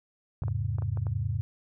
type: chord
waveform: sine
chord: E augmented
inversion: none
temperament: equal with one note detuned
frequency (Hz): 82.41 / 103.83 / 133.48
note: E2 / G#2 / B#2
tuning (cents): 0 / 0 / +35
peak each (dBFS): -34 / -29 / -33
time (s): 0.42-1.41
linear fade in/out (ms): 0
type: clicks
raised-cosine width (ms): 1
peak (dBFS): -28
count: 6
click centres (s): 0.436 / 0.482 / 0.785 / 0.822 / 0.973 / 1.068
effects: none